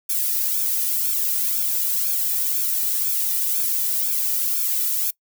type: noise with flanger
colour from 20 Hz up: violet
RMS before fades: -22 dBFS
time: 0.09-5.11 s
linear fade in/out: 10 ms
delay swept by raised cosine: 1 to 1.88 ms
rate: 2 Hz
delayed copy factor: -0.95
effects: noise-tail reverb RT60 0.1 s tail -23 dB re dry